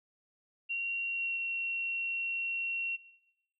sine tone with pitch glide, 2751 to 2732 Hz, F7 to F7, -27 to -39 cents, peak -31 dBFS, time 0.69-2.97 s, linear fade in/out 20 ms, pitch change -12 cents, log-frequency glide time 1.08-1.37 s, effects noise-tail reverb RT60 1.0 s tail -19 dB re dry

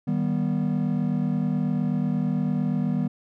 triangle chord, Eb augmented, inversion none, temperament just, 155.56 / 194.45 / 243.1 Hz, Eb3 / G3 / B3, 0 / -14 / -27 cents, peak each -24 dBFS, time 0.07-3.08 s, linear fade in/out 10 ms, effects tanh soft clip ceiling -12 dBFS

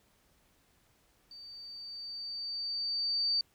sine tone with level ramp, 4609 Hz, D8, 33 cents flat, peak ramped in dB -47 to -26 dBFS, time 1.31-3.41 s, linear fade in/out 2 ms, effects pink hiss -69 dBFS RMS until 3.54 s

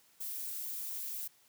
violet noise, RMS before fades -40 dBFS, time 0.2-1.28 s, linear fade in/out 10 ms, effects white hiss -66 dBFS RMS until 1.48 s + high-pass 100 Hz 12 dB/octave

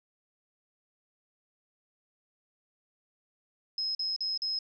sine tone bursts, 5130 Hz, E8, 48 cents flat, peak -29 dBFS, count 4, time 3.78-4.589 s, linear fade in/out 2 ms, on 170 ms, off 43 ms, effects none

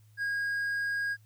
triangle tone, 1635 Hz, G#6, 28 cents flat, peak -27 dBFS, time 0.17-1.17 s, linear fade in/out 50 ms, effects added 107 Hz sine -56 dBFS peak until 1.25 s + white hiss -70 dBFS RMS until 1.25 s

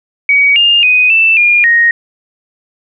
sine tone with pitch steps, 2259 / 2817 / 2496 / 2655 / 2418 / 1869 Hz, C#7 / F7 / D#7 / E7 / D7 / A#6, +32 / +14 / +5 / +12 / +50 / +4 cents, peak -5 dBFS, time 0.29-1.91 s, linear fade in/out 2 ms, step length 270 ms, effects none

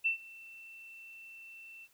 sine tone with ADSR envelope, 2682 Hz, E7, 29 cents sharp, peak -25 dBFS, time 0.04-1.88 s, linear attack 21 ms, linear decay 110 ms, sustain -23 dB, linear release 45 ms, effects white hiss -68 dBFS RMS until 1.93 s

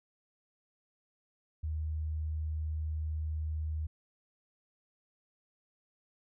sine tone, 77.78 Hz, D#2, in tune, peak -32 dBFS, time 1.63-3.87 s, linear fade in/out 10 ms, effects none

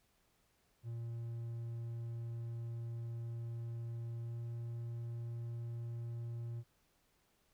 triangle tone with pitch glide, 116.54 to 117.28 Hz, A#2 to A#2, 0 to +11 cents, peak -38 dBFS, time 0.83-6.64 s, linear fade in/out 50 ms, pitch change +11 cents, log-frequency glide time 4.21-4.37 s, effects pink hiss -75 dBFS RMS until 7.53 s

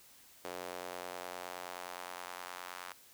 square tone with high-pass filter sweep, 44.8 Hz, F1, 45 cents sharp, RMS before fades -45 dBFS, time 0.44-2.93 s, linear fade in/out 10 ms, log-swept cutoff 490 to 1100 Hz, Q 1.4, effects white hiss -60 dBFS RMS until 3.13 s

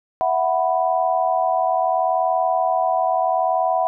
sine chord, E suspended second, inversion none, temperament equal, 659.3 / 740 / 987.8 Hz, E5 / F#5 / B5, 0 / 0 / 0 cents, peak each -21 / -19 / -24 dBFS, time 0.21-3.87 s, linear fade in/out 0 ms, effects none

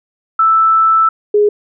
sine tone pair in turn, 1320 / 415.8 Hz, E6 / G#4, +2 / +2 cents, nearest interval octave + minor sixth, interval 2000 cents, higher first, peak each -7 dBFS, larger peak neither, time 0.39-1.09 / 1.34-1.49 s, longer first, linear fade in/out 5 ms, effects none

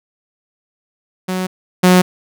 sawtooth tone pair in turn, 185 / 182.03 Hz, F#3 / F#3, 0 / -28 cents, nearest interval unison, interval 28 cents, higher first, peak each -14 / -3 dBFS, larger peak second, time 1.28-1.47 / 1.83-2.02 s, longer neither, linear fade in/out 10 ms, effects none

